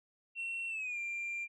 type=tone with pitch glide; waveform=sine; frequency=2718 to 2380 Hz; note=F7 to D7; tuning=-48 to +22 cents; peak=-34 dBFS; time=0.35-1.48 s; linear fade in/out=50 ms; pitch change=-230 cents; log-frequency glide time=0.68-0.98 s; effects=tanh soft clip ceiling -34 dBFS